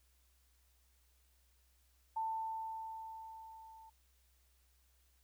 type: tone with level ramp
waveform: sine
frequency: 890 Hz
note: A5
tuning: 20 cents sharp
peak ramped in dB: -34 to -55 dBFS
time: 2.16-3.9 s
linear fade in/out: 10 ms
effects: added 63 Hz sine -70 dBFS peak until 5.23 s + white hiss -75 dBFS RMS until 5.23 s